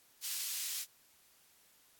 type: high-pass noise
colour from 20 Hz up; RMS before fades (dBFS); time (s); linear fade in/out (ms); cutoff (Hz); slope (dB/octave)
pink; -39; 0.21-0.86; 50; 4100; 12
effects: white hiss -66 dBFS RMS until 1.99 s + AAC 64 kbps